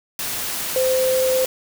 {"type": "tone in noise", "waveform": "sine", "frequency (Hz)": 517, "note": "C5", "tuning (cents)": -21, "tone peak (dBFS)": -16, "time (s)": [0.76, 1.45], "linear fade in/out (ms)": 2, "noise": "white", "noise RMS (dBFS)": -26, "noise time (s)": [0.19, 1.46], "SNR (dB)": 7, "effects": []}